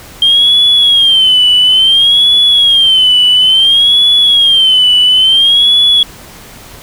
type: tone with vibrato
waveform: sine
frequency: 3183 Hz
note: G7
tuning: 26 cents sharp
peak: -3 dBFS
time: 0.22-6.03 s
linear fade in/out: 2 ms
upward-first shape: sine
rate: 0.58 Hz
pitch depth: 120 cents each way
effects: tanh soft clip ceiling 0 dBFS + pink hiss -33 dBFS RMS until 6.82 s